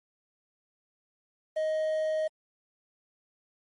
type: tone with quantisation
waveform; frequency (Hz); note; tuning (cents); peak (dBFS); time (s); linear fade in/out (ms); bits
triangle; 626; D#5; +10; -24; 1.56-2.28; 10; 9
effects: MP3 48 kbps